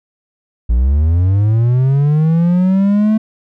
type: linear sweep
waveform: triangle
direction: up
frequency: 55 to 220 Hz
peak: -7 dBFS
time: 0.69-3.18 s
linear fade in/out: 10 ms
effects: none